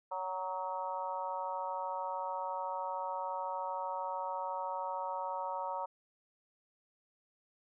harmonic tone with a mistuned harmonic, 186.5 Hz, F#3, 14 cents sharp, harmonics 3 / 4 / 5 / 6 / 7, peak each -42 / -44 / -37 / -46 / -47 dBFS, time 0.11-5.86 s, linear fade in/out 10 ms, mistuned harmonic 7, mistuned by -32 cents, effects none

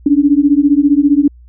sine beating tone pair, 280 / 295 Hz, C#4 / D4, +18 / +8 cents, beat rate 15 Hz, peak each -10 dBFS, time 0.06-1.28 s, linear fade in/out 5 ms, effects added 60 Hz sine -37 dBFS peak until 1.48 s

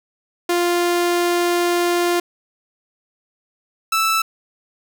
sawtooth tone pair in turn, 349.2 / 1318.4 Hz, F4 / E6, 0 / 0 cents, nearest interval octave + major seventh, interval 2300 cents, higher second, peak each -12 dBFS, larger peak neither, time 0.49-2.2 / 3.92-4.22 s, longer first, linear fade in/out 5 ms, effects none

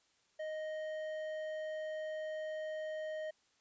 sine tone with hard clipping, 622.3 Hz, D#5, in tune, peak -40 dBFS, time 0.39-3.31 s, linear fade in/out 10 ms, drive 8 dB, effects white hiss -73 dBFS RMS until 3.6 s + resampled to 16000 Hz

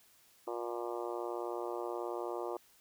harmonic tone, 118.8 Hz, A#2, 33 cents sharp, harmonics 3 / 4 / 5 / 6 / 7 / 8 / 9 / 10, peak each -40 / -42 / -44 / -46 / -47 / -48 / -49 / -50 dBFS, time 0.47-2.57 s, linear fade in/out 5 ms, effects white hiss -65 dBFS RMS until 2.8 s

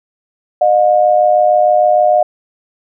sine tone pair together, 611 / 717.5 Hz, D#5 / F5, -32 / +47 cents, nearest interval minor third, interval 279 cents, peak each -10 dBFS, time 0.61-2.23 s, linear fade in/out 5 ms, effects none

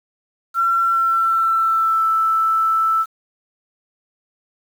sine tone with pitch glide, 1357 to 1321.4 Hz, E6 to E6, +50 to +4 cents, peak -14 dBFS, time 0.54-3.06 s, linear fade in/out 50 ms, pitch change -46 cents, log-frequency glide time 0.79-2.09 s, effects 7-bit

